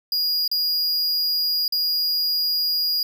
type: tone with dropouts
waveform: square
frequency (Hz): 4867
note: D#8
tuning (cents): -39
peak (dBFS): -20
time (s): 0.12-3.03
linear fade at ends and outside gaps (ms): 2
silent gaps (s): 0.478-0.514 / 1.68-1.723
effects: none